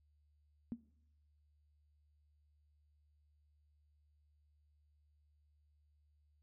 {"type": "tone with exponential decay", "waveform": "sine", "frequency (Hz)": 233.1, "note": "A#3", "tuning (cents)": 0, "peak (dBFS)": -34, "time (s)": [0.72, 0.81], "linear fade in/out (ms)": 0, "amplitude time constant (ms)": 18, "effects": ["noise-tail reverb RT60 0.8 s tail -21 dB re dry", "added 74 Hz sine -70 dBFS peak until 6.42 s"]}